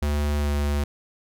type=tone with pitch glide; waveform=square; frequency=73.42 to 72.45 Hz; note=D2 to D2; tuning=0 to -23 cents; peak=-22 dBFS; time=0.02-0.84 s; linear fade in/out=5 ms; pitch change=-23 cents; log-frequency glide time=0.38-0.5 s; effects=none